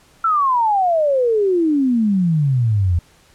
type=exponential sweep; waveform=sine; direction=down; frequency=1357 to 82.41 Hz; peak=-13 dBFS; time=0.24-2.99 s; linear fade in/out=5 ms; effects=pink hiss -52 dBFS RMS until 3.34 s + low-pass 11000 Hz 12 dB/octave